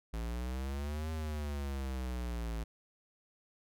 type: exponential two-way sweep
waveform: square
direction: up then down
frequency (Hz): 54.8 to 80 to 54.8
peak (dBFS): -36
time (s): 0.13-2.64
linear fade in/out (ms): 10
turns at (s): 1.11
effects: none